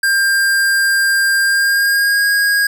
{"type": "tone with pitch glide", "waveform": "square", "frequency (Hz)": [1596, 1637.1], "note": ["G6", "G#6"], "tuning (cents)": [31, -25], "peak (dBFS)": -12, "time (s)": [0.03, 2.67], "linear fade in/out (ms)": 5, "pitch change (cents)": 44, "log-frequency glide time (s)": [1.42, 2.27], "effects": []}